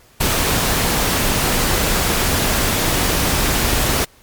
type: noise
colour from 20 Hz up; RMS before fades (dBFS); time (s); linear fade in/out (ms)
pink; -17; 0.2-4.05; 10
effects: pink hiss -50 dBFS RMS until 4.22 s + MP3 96 kbps